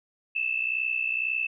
sine tone pair together, 2604 / 2666 Hz, E7 / E7, -22 / +19 cents, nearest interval unison, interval 41 cents, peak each -28 dBFS, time 0.35-1.47 s, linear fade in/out 10 ms, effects none

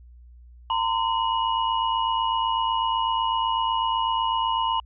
sine tone cluster, 915 / 1023 / 2906 Hz, A#5 / C6 / F#7, -32 / -39 / -32 cents, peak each -24 / -25 / -30 dBFS, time 0.7-4.8 s, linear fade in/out 2 ms, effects added 60 Hz sine -45 dBFS peak until 4.85 s

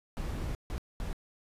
brown noise bursts at uneven times, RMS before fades -35 dBFS, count 3, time 0.17-0.55 / 0.7-0.78 / 1-1.13 s, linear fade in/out 0 ms, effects resampled to 32000 Hz

